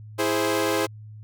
sawtooth chord, E augmented, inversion none, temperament equal, 329.6 / 415.3 / 523.3 Hz, E4 / G#4 / B#4, 0 / 0 / 0 cents, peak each -22 dBFS, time 0.18-0.87 s, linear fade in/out 20 ms, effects added 107 Hz sine -39 dBFS peak until 1.23 s

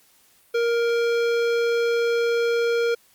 sine tone with hard clipping, 468.4 Hz, A#4, 8 cents sharp, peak -21 dBFS, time 0.54-2.95 s, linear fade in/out 10 ms, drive 16 dB, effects white hiss -58 dBFS RMS until 3.14 s + Opus 48 kbps

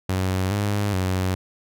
sawtooth tone with pitch steps, 93.8 / 102.3 / 93.1 Hz, F#2 / G#2 / F#2, +24 / -26 / +11 cents, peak -17 dBFS, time 0.09-1.35 s, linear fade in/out 5 ms, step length 420 ms, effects none

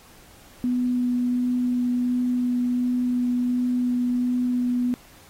sine tone with vibrato, 246.9 Hz, B3, in tune, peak -20 dBFS, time 0.64-4.94 s, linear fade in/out 0 ms, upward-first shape sine, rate 1.4 Hz, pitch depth 8 cents each way, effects pink hiss -51 dBFS RMS until 5.29 s + AAC 48 kbps

